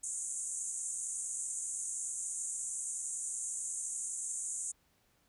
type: band-pass noise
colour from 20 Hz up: pink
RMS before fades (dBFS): -39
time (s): 0.03-4.72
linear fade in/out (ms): 10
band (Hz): 6600 to 9600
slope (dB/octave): 96
effects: pink hiss -72 dBFS RMS until 5.28 s